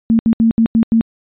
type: tone bursts at uneven times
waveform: sine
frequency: 226.8 Hz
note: A#3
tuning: 47 cents flat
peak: -8 dBFS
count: 6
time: 0.1-0.19 / 0.26-0.33 / 0.4-0.51 / 0.58-0.66 / 0.75-0.83 / 0.92-1.01 s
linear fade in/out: 0 ms
effects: resampled to 8000 Hz